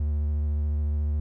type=tone with vibrato; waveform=triangle; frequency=74.3 Hz; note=D2; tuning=21 cents sharp; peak=-21 dBFS; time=0-1.2 s; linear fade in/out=5 ms; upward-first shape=sine; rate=14 Hz; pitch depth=22 cents each way; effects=none